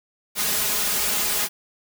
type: noise with comb filter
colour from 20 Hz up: white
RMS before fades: -23 dBFS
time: 0.35-1.49 s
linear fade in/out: 50 ms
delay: 4.8 ms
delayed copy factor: +0.85
effects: none